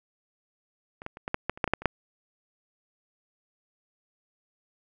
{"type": "clicks", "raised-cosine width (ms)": 0.5, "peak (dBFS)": [-26, -19, -27, -17, -10, -11, -27, -8, -14, -7, -25, -6], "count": 12, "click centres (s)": [1.019, 1.064, 1.171, 1.279, 1.344, 1.496, 1.575, 1.642, 1.677, 1.736, 1.82, 1.857], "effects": []}